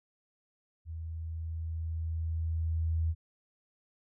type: tone with level ramp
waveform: sine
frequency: 81.3 Hz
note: E2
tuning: 23 cents flat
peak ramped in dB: -37 to -26 dBFS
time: 0.85-3.15 s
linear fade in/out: 50 ms
effects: none